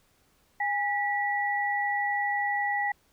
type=tone pair together; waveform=sine; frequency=817.2 / 1948 Hz; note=G#5 / B6; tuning=-28 / -24 cents; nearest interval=octave + minor third; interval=1504 cents; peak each=-28 dBFS; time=0.6-2.92 s; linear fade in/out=5 ms; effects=pink hiss -66 dBFS RMS until 3.12 s

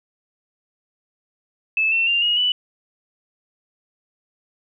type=tone with pitch steps; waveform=sine; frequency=2616 / 2700 / 2788 / 2878 / 2970 Hz; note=E7 / E7 / F7 / F#7 / F#7; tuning=-14 / +41 / -4 / -49 / +6 cents; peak=-16 dBFS; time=1.77-2.52 s; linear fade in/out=2 ms; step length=150 ms; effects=none

